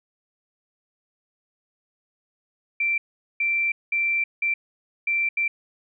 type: tone bursts at uneven times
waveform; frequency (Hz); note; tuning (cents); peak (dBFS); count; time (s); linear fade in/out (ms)
sine; 2349; D7; 0; -20; 6; 2.8-2.98 / 3.4-3.72 / 3.92-4.24 / 4.42-4.54 / 5.07-5.29 / 5.37-5.48; 5
effects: none